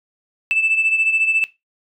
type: beating tone pair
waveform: sine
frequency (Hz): 2637 / 2651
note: E7 / E7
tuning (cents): 0 / +9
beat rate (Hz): 14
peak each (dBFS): -15 / -21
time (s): 0.51-1.44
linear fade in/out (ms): 0
effects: noise-tail reverb RT60 0.2 s tail -18 dB re dry + tanh soft clip ceiling -9 dBFS